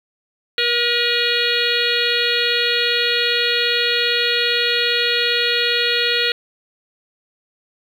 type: harmonic tone with a mistuned harmonic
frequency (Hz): 477.5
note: A#4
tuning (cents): +42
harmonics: 1 / 3 / 4 / 5 / 6 / 7 / 8 / 9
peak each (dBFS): -24 / -24 / -24 / -24 / -24 / -24 / -24 / -24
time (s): 0.58-6.32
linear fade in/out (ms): 2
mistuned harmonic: 5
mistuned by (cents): +44
effects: 7-bit